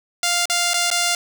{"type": "tone with dropouts", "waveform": "5% pulse", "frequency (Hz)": 699, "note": "F5", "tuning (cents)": 1, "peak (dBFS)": -6, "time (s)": [0.23, 1.15], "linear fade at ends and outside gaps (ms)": 2, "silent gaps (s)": [[0.456, 0.498], [0.735, 0.741], [0.903, 0.913]], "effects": []}